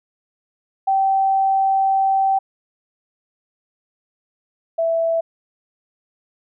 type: tone pair in turn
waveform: sine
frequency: 775 / 660.6 Hz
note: G5 / E5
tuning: -20 / +4 cents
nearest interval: minor third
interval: 276 cents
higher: first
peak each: -14 / -16 dBFS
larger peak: first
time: 0.87-2.39 / 4.78-5.21 s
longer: first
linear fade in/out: 10 ms
effects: none